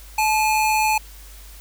square tone pair together, 863.4 / 2442 Hz, A5 / D#7, -33 / -33 cents, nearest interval octave + tritone, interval 1800 cents, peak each -18 / -25 dBFS, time 0.18-0.98 s, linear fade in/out 5 ms, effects added 50 Hz sine -40 dBFS peak until 1.6 s + white hiss -46 dBFS RMS until 1.6 s

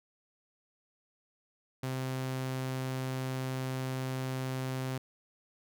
sawtooth tone, 130.5 Hz, C3, 4 cents flat, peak -29 dBFS, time 1.83-4.98 s, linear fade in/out 5 ms, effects none

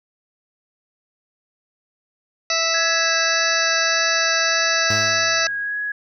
harmonic tone, 657 Hz, E5, 6 cents flat, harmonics 1 / 2 / 3 / 4 / 6 / 7 / 8 / 9, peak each -26 / -26 / -26 / -26 / -26 / -26 / -26 / -26 dBFS, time 2.5-5.47 s, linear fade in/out 2 ms
sine tone with vibrato, 1660 Hz, G#6, 1 cent flat, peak -22 dBFS, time 2.74-5.92 s, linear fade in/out 5 ms, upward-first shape sine, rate 1.7 Hz, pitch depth 15 cents each way
sawtooth tone with exponential decay, 106.2 Hz, G#2, 39 cents sharp, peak -19 dBFS, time 4.9-5.69 s, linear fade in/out 5 ms, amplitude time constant 170 ms
effects none

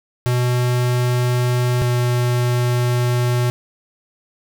square tone pair in turn, 123.47 / 122.48 Hz, B2 / B2, 0 / -14 cents, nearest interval unison, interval 14 cents, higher first, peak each -16 dBFS, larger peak neither, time 0.26-1.82 / 1.82-3.5 s, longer second, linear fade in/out 0 ms, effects none

